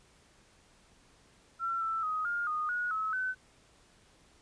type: tone with pitch steps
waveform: sine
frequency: 1354 / 1328 / 1256 / 1413 / 1233 / 1453 / 1291 / 1515 Hz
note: E6 / E6 / D#6 / F6 / D#6 / F#6 / E6 / F#6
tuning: +46 / +12 / +16 / +20 / -16 / -32 / -37 / +40 cents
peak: -30 dBFS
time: 1.59-3.35 s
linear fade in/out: 50 ms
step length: 220 ms
effects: pink hiss -63 dBFS RMS until 4.41 s + resampled to 22050 Hz